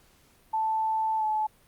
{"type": "tone with pitch glide", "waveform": "sine", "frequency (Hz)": [880, 861.9], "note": ["A5", "A5"], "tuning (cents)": [0, -36], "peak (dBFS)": -24, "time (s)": [0.53, 1.47], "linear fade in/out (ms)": 10, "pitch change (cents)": -36, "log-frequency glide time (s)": [1.18, 1.24], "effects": ["pink hiss -61 dBFS RMS until 1.67 s", "Opus 48 kbps"]}